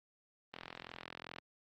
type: click train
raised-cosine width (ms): 0.3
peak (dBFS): -28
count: 37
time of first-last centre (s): 0.54-1.385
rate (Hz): 42.6
effects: high-pass 100 Hz 12 dB/octave + Opus 24 kbps